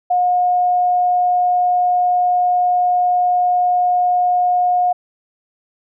sine tone, 719 Hz, F#5, 50 cents flat, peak -12 dBFS, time 0.1-4.93 s, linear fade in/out 10 ms, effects none

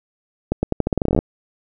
accelerating click train, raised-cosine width 2 ms, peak -4 dBFS, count 16, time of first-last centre 0.52-1.189 s, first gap 110 ms, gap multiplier 0.85, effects none

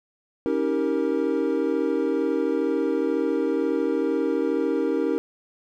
triangle chord, Eb dominant seventh, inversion third, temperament equal with one note detuned, 277.2 / 319.3 / 392 / 466.2 Hz, Db4 / Eb4 / G4 / Bb4, 0 / +45 / 0 / 0 cents, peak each -25 / -24 / -26 / -24 dBFS, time 0.46-5.18 s, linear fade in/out 0 ms, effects none

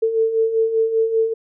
sine beating tone pair, 444 / 449.1 Hz, A4 / A4, +16 / +35 cents, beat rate 5.1 Hz, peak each -23 / -16 dBFS, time 0.02-1.34 s, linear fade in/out 10 ms, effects none

